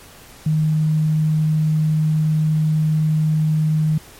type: tone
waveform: sine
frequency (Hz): 155.3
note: D#3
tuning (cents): -3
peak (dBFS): -14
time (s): 0.46-3.98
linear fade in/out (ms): 5
effects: pink hiss -43 dBFS RMS until 4.19 s + MP3 64 kbps